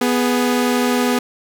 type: tone pair together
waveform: sawtooth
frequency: 246.9 / 415.5 Hz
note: B3 / G#4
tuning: 0 / +1 cents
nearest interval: major sixth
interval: 901 cents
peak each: -12 / -17 dBFS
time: 0.01-1.19 s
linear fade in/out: 5 ms
effects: none